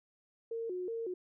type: tone with vibrato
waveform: sine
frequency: 407.8 Hz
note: G#4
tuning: 32 cents flat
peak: -35 dBFS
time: 0.51-1.14 s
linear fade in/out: 5 ms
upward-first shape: square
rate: 2.7 Hz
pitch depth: 200 cents each way
effects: none